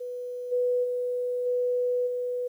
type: tone with level steps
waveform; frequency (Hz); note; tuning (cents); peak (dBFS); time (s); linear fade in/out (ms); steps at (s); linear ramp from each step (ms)
sine; 493.9; B4; 0; -32 / -22 / -26 / -23 / -27; 0-2.48; 10; 0.51 / 0.83 / 1.45 / 2.06; 20
effects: 10-bit